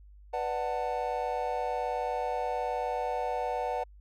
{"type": "chord", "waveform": "triangle", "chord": "B minor seventh", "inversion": "none", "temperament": "just", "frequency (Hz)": [493.9, 592.7, 740.8, 889], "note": ["B4", "D5", "F#5", "A5"], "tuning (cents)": [0, 16, 2, 18], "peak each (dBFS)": [-33, -35, -31, -34], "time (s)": [0.33, 3.84], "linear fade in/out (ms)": 10, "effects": ["added 50 Hz sine -50 dBFS peak until 4 s"]}